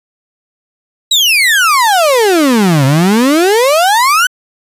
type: exponential two-way sweep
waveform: 35% pulse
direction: down then up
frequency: 3951 to 130 to 1532 Hz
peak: -5 dBFS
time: 1.11-4.27 s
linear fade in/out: 5 ms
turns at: 2.85 s
effects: resampled to 32000 Hz